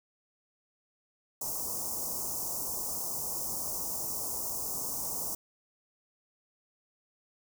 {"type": "band-stop noise", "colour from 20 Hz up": "white", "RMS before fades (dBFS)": -35, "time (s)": [1.41, 5.35], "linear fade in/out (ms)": 5, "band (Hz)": [1100, 5400], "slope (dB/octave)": 48, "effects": []}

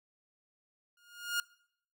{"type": "tone with exponential growth", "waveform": "sawtooth", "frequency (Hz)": 1423, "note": "F6", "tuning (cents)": 32, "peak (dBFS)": -24, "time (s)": [0.97, 1.4], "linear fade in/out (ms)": 2, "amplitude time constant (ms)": 92, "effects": ["noise-tail reverb RT60 0.7 s tail -24 dB re dry"]}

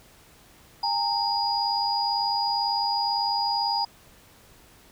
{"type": "tone cluster", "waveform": "sine", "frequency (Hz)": [813, 913, 4901], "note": ["G#5", "A#5", "D#8"], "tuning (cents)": [-37, -36, -27], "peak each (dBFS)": -27, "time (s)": [0.83, 3.85], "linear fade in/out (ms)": 5, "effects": ["pink hiss -54 dBFS RMS until 4.91 s"]}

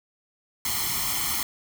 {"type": "noise with comb filter", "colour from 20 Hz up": "white", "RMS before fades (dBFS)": -27, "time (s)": [0.65, 1.43], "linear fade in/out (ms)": 2, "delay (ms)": 0.94, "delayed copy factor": 0.8, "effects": []}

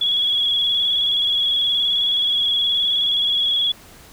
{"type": "tone with vibrato", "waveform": "sine", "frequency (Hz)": 3357, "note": "G#7", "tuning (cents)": 18, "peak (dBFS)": -16, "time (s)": [0.01, 3.72], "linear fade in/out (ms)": 5, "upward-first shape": "square", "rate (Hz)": 19, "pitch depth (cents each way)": 30, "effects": ["pink hiss -45 dBFS RMS until 4.12 s"]}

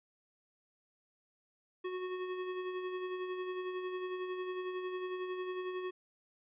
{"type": "tone with tremolo", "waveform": "square", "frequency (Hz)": 367.4, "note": "F#4", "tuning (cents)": -12, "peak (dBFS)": -36, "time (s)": [1.84, 5.91], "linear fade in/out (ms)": 10, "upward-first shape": "sine", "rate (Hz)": 11, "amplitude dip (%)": 40, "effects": ["resampled to 8000 Hz"]}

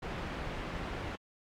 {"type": "low-pass noise", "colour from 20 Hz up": "pink", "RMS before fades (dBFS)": -39, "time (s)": [0.02, 1.16], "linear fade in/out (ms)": 10, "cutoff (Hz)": 2400, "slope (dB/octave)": 12, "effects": ["AAC 64 kbps"]}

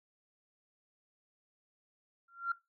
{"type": "tone with exponential growth", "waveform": "sine", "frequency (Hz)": 1379, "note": "F6", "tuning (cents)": -22, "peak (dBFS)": -26, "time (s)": [2.28, 2.52], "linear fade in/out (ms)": 5, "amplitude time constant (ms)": 51, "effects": ["noise-tail reverb RT60 0.2 s tail -18 dB re dry", "tanh soft clip ceiling -23 dBFS"]}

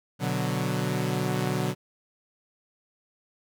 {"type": "chord", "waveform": "sawtooth", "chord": "B minor", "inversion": "none", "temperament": "equal", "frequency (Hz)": [123.47, 146.83, 185], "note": ["B2", "D3", "F#3"], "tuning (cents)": [0, 0, 0], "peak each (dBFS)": -26, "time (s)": [0.19, 1.75], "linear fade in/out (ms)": 50, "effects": []}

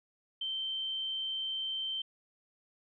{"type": "tone", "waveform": "sine", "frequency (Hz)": 3115, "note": "G7", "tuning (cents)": -12, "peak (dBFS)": -33, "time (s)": [0.41, 2.02], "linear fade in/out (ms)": 5, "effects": []}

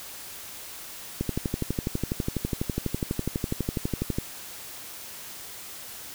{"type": "click train", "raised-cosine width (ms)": 3, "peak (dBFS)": -13, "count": 37, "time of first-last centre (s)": [1.21, 4.185], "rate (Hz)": 12.1, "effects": ["white hiss -41 dBFS RMS until 6.14 s"]}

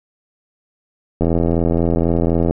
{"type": "click train", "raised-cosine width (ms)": 2, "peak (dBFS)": -4, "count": 110, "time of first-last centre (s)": [1.21, 2.509], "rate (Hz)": 83.9, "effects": []}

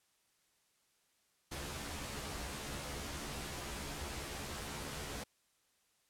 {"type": "noise with comb filter", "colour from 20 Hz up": "pink", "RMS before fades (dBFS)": -43, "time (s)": [1.51, 5.24], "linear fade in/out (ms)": 10, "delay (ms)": 14, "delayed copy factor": 0.95, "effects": ["white hiss -75 dBFS RMS until 6.09 s", "low-pass 11000 Hz 12 dB/octave"]}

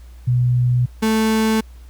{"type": "tone pair in turn", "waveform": ["sine", "35% pulse"], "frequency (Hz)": [123.5, 220.1], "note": ["B2", "A3"], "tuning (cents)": [0, 1], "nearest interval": "minor seventh", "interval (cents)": 1001, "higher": "second", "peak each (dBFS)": -13, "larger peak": "neither", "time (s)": [[0.27, 0.86], [1.02, 1.61]], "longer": "neither", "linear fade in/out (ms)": 10, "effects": ["added 60 Hz sine -37 dBFS peak until 1.89 s", "pink hiss -54 dBFS RMS until 1.89 s"]}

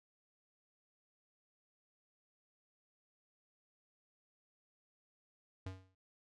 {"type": "tone with exponential decay", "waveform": "square", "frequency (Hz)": 94, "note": "F#2", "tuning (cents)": 28, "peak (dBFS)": -40, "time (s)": [5.66, 5.95], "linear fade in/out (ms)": 5, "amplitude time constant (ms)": 61, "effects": ["low-pass 6000 Hz 12 dB/octave"]}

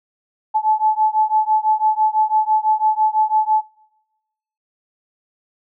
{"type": "beating tone pair", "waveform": "sine", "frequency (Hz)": [862, 868], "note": ["A5", "A5"], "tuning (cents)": [-36, -24], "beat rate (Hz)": 6, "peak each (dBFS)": -17, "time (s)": [0.54, 3.62], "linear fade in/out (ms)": 20, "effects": ["noise-tail reverb RT60 1.0 s tail -25 dB re dry"]}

